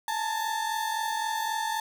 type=tone pair together; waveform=35% pulse; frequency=857.2 / 901 Hz; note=A5 / A5; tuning=-45 / +41 cents; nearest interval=minor second; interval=86 cents; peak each=-30 / -28 dBFS; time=0.08-1.8 s; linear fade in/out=2 ms; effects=none